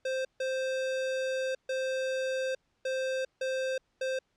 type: tone bursts at uneven times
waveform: square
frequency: 523.3 Hz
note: C5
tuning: in tune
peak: -30 dBFS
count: 6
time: 0.05-0.25 / 0.4-1.55 / 1.69-2.55 / 2.85-3.25 / 3.41-3.78 / 4.01-4.19 s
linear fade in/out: 5 ms
effects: pink hiss -75 dBFS RMS until 4.36 s + low-pass 6000 Hz 12 dB/octave